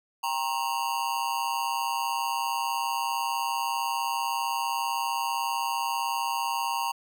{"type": "tone with amplitude modulation", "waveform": "square", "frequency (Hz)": 932.3, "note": "A#5", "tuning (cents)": 0, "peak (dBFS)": -23, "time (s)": [0.23, 6.92], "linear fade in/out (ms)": 10, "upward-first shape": "sine", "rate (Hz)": 140, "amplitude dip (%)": 100, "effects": []}